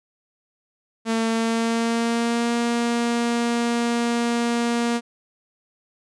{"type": "tone with pitch glide", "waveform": "sawtooth", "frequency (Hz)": [225.9, 236], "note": ["A3", "A#3"], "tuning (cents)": [46, 22], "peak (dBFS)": -16, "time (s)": [1.05, 5.01], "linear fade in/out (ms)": 50, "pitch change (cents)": 76, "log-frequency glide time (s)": [1.27, 2.54], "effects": ["resampled to 22050 Hz"]}